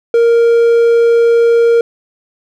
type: tone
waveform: triangle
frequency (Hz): 466.2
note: A#4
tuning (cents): 0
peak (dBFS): -4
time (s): 0.14-1.81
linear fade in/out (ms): 2
effects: none